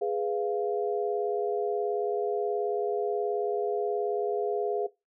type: chord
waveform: sine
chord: F diminished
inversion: first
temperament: equal with one note detuned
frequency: 415.3 / 493.9 / 694.8 Hz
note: Ab4 / Cb5 / F5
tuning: 0 / 0 / -9 cents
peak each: -28 / -33 / -33 dBFS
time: 0.01-4.87 s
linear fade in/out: 10 ms
effects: noise-tail reverb RT60 0.2 s tail -18 dB re dry